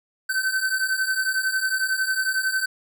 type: beating tone pair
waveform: square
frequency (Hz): 1528 / 1539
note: G6 / G6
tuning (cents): -45 / -32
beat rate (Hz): 11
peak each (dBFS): -27 / -24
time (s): 0.29-2.66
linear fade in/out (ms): 10
effects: none